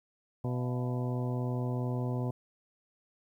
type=harmonic tone with a mistuned harmonic; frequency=124.6 Hz; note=B2; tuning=16 cents sharp; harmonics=1 / 2 / 3 / 4 / 5 / 6 / 7 / 8; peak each=-31 / -37 / -41 / -43 / -45 / -47 / -48 / -49 dBFS; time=0.44-2.31 s; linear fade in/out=5 ms; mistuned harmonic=6; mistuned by=-100 cents; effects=11-bit